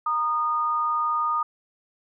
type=tone pair together; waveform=sine; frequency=933 / 1228 Hz; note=A#5 / D#6; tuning=+1 / -23 cents; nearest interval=perfect fourth; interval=476 cents; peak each=-29 / -22 dBFS; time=0.06-1.43 s; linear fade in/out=5 ms; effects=none